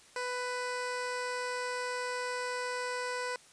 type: tone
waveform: 15% pulse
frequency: 496.9 Hz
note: B4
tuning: 11 cents sharp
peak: -27 dBFS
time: 0.16-3.36 s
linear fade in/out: 2 ms
effects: white hiss -58 dBFS RMS until 3.52 s + resampled to 22050 Hz